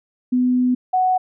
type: tone pair in turn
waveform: sine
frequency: 250.4 / 741.7 Hz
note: B3 / F#5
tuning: +24 / +4 cents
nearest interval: octave + perfect fifth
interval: 1880 cents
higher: second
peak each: -14 dBFS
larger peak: neither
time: 0.32-0.75 / 0.93-1.18 s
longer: first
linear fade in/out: 10 ms
effects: none